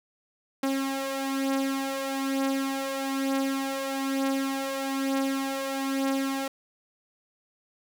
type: beating tone pair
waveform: sawtooth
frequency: 270 / 271.1 Hz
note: C#4 / C#4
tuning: -45 / -38 cents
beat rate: 1.1 Hz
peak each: -28 / -24 dBFS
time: 0.63-6.48 s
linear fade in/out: 5 ms
effects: none